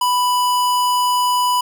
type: tone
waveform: square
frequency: 990 Hz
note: B5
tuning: 4 cents sharp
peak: -15 dBFS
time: 0.01-1.61 s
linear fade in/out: 5 ms
effects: none